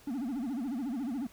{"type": "tone with vibrato", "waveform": "triangle", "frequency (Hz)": 256.7, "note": "C4", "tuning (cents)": -33, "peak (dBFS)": -30, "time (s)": [0.07, 1.27], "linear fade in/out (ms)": 5, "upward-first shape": "sine", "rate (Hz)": 14, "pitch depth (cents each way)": 230, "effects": ["pink hiss -58 dBFS RMS until 1.32 s"]}